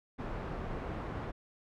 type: low-pass noise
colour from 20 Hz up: pink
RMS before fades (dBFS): -39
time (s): 0.18-1.32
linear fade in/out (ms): 20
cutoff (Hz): 1300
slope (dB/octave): 12
effects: none